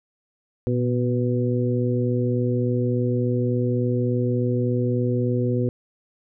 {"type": "harmonic tone with a mistuned harmonic", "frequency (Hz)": 123.47, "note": "B2", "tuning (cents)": 0, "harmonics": [1, 2, 3, 4], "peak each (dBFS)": [-22, -25, -27, -28], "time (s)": [0.67, 5.69], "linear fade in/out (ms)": 0, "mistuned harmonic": 1, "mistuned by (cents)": -49, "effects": []}